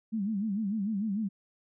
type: tone with vibrato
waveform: sine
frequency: 207.7 Hz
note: G#3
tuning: in tune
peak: -28 dBFS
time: 0.12-1.29 s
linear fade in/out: 20 ms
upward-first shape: sine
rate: 6.7 Hz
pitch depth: 140 cents each way
effects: none